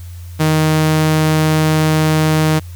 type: tone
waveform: sawtooth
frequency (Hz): 156.2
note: D#3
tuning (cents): +7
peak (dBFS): -7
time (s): 0.39-2.6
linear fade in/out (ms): 20
effects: added 87 Hz sine -28 dBFS peak until 2.75 s + white hiss -45 dBFS RMS until 2.75 s